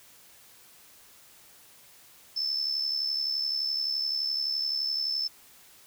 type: tone with amplitude modulation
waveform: sine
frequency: 5274 Hz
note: E8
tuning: in tune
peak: -24 dBFS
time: 2.36-5.28 s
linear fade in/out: 10 ms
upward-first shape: sine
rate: 71.7 Hz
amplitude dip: 60%
effects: white hiss -55 dBFS RMS until 5.86 s